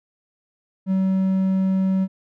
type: tone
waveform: triangle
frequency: 190 Hz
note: F#3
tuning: 46 cents sharp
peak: -15 dBFS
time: 0.86-2.08 s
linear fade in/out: 50 ms
effects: none